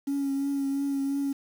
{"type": "tone with vibrato", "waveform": "triangle", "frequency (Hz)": 277.2, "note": "C#4", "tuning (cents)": 0, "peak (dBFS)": -22, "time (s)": [0.07, 1.33], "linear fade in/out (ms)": 10, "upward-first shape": "triangle", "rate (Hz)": 2.9, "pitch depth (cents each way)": 26, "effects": ["tanh soft clip ceiling -22 dBFS", "8-bit"]}